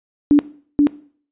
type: tone with echo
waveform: sine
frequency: 290.7 Hz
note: D4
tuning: 18 cents flat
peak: -7 dBFS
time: 0.31-0.39 s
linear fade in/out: 0 ms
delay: 480 ms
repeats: 1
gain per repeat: -2 dB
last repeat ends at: 0.87 s
effects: noise-tail reverb RT60 0.5 s tail -19 dB re dry + resampled to 8000 Hz